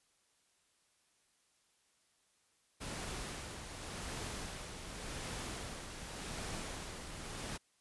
pink noise with tremolo, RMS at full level -42 dBFS, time 2.8-7.58 s, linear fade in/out 20 ms, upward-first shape sine, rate 0.88 Hz, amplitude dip 45%, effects white hiss -74 dBFS RMS until 7.8 s + resampled to 24000 Hz

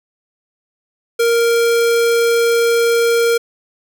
square tone, 466.2 Hz, A#4, in tune, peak -12 dBFS, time 1.19-3.38 s, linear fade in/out 10 ms, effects none

